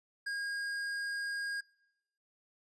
sine tone with hard clipping, 1627 Hz, G#6, 36 cents flat, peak -36 dBFS, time 0.26-1.61 s, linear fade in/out 10 ms, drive 10 dB, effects noise-tail reverb RT60 0.8 s tail -23 dB re dry + resampled to 24000 Hz

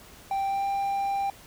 triangle tone with pitch glide, 784 to 792.2 Hz, G5 to G5, 0 to +18 cents, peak -23 dBFS, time 0.31-1.3 s, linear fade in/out 2 ms, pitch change +18 cents, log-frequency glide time 0.47-0.67 s, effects pink hiss -50 dBFS RMS until 1.46 s

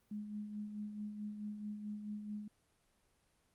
sine tone with tremolo, 209.4 Hz, G#3, 15 cents sharp, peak -39 dBFS, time 0.11-2.48 s, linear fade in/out 5 ms, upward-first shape sine, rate 4.6 Hz, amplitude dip 50%, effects pink hiss -75 dBFS RMS until 3.54 s + Opus 32 kbps

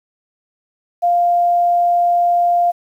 sine tone, 698.5 Hz, F5, in tune, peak -11 dBFS, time 1.02-2.72 s, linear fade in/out 20 ms, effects 8-bit

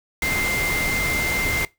sine tone in noise, 2093 Hz, C7, in tune, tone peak -22 dBFS, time 0.22-1.65 s, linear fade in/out 2 ms, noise pink, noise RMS -26 dBFS, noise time 0.22-1.65 s, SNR +1 dB, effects noise-tail reverb RT60 0.2 s tail -20 dB re dry

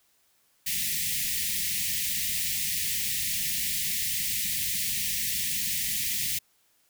white band-stop noise, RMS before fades -29 dBFS, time 0.66-6.39 s, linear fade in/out 10 ms, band 230 to 1800 Hz, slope 96 dB/octave, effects white hiss -67 dBFS RMS until 6.89 s

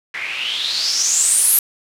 blue noise with low-pass filter sweep, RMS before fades -18 dBFS, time 0.14-1.59 s, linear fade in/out 2 ms, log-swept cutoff 2000 to 12000 Hz, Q 6.9, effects none

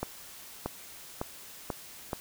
accelerating click train, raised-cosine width 1 ms, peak -17 dBFS, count 5, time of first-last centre 0.03-2.132 s, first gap 630 ms, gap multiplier 0.88, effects white hiss -48 dBFS RMS until 2.2 s

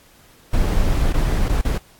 brown noise with dropouts, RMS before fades -17 dBFS, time 0.53-1.78 s, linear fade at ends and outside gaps 5 ms, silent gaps 1.127-1.139 / 1.485-1.493 / 1.614-1.649 s, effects pink hiss -51 dBFS RMS until 1.99 s + AAC 64 kbps

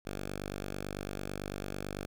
5% pulse tone, 49 Hz, G1, in tune, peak -26 dBFS, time 0.05-2.06 s, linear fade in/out 10 ms, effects none

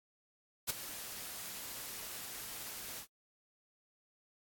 white noise with ADSR envelope, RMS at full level -31 dBFS, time 0.67-3.07 s, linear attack 28 ms, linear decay 15 ms, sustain -14 dB, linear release 82 ms, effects AAC 64 kbps

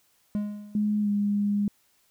triangle tone with exponential decay, 207.5 Hz, G#3, 1 cent flat, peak -21 dBFS, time 0.35-1.04 s, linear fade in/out 0 ms, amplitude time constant 150 ms
sine tone with pitch glide, 209.7 to 204.3 Hz, G#3 to G#3, +17 to -28 cents, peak -22 dBFS, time 0.75-1.68 s, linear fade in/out 2 ms, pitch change -45 cents, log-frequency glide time 1.01-1.09 s
effects white hiss -66 dBFS RMS until 2.1 s

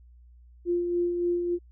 sine tone with tremolo, 349.2 Hz, F4, in tune, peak -22 dBFS, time 0.65-1.59 s, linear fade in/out 50 ms, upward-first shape sine, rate 3.5 Hz, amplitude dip 40%, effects added 60 Hz sine -50 dBFS peak until 1.71 s

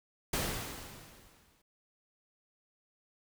pink noise with exponential decay, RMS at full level -31 dBFS, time 0.33-1.62 s, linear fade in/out 5 ms, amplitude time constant 280 ms, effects none

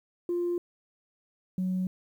sine tone pair in turn, 349.2 / 184.98 Hz, F4 / F#3, 0 / 0 cents, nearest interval major seventh, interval 1100 cents, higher first, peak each -25 dBFS, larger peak neither, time 0.29-0.58 / 1.58-1.87 s, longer neither, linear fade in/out 2 ms, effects tanh soft clip ceiling -23 dBFS + 10-bit

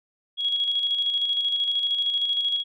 sine tone with tremolo, 3320 Hz, G#7, 1 cent flat, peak -20 dBFS, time 0.37-2.64 s, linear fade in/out 50 ms, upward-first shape square, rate 13 Hz, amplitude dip 40%, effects none

